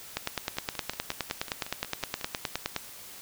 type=two click trains; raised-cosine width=0.2 ms; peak=-21 / -11 dBFS; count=10 / 26; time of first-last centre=0.57-2.212 / 0.17-2.763 s; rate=5.48 / 9.64 Hz; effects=white hiss -46 dBFS RMS until 3.21 s